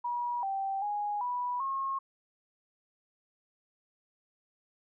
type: tone with pitch steps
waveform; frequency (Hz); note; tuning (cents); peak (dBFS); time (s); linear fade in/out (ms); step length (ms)
sine; 964 / 780 / 827 / 982 / 1082; B5 / G5 / G#5 / B5 / C#6; -42 / -9 / -8 / -10 / -42; -30; 0.04-1.99; 10; 390
effects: none